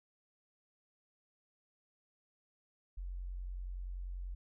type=tone; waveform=sine; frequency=45.22 Hz; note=F#1; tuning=39 cents flat; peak=-39 dBFS; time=2.97-4.35 s; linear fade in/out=10 ms; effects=none